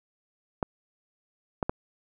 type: clicks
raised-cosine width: 1 ms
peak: -12 dBFS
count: 3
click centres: 0.628 / 1.628 / 1.695 s
effects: none